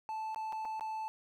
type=tone with dropouts; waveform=triangle; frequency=876 Hz; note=A5; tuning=8 cents flat; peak=-34 dBFS; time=0.09-1.08 s; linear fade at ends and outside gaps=0 ms; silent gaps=0.346-0.36 / 0.524-0.529 / 0.65-0.654 / 0.796-0.809 s; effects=none